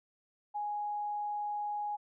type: tone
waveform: sine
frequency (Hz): 830.6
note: G#5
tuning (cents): 0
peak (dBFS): -33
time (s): 0.54-1.97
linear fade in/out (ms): 20
effects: none